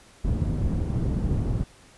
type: low-pass noise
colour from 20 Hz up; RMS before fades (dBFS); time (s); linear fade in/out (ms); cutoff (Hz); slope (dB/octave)
white; -25; 0.24-1.64; 10; 140; 12
effects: pink hiss -53 dBFS RMS until 1.97 s + resampled to 24000 Hz